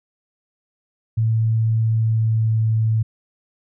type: tone with pitch glide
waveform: sine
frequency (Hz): 112 to 110.91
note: A2 to A2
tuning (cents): +31 to +14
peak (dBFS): -15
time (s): 1.17-3.03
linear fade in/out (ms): 10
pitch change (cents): -17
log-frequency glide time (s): 1.84-2.61
effects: none